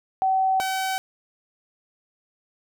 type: tone pair in turn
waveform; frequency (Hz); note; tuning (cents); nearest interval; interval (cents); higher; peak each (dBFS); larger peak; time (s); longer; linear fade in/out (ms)
sine / sawtooth; 762 / 762; G5 / G5; -49 / -49; unison; 0; neither; -18 / -20; first; 0.22-0.6 / 0.6-0.98; neither; 0
effects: none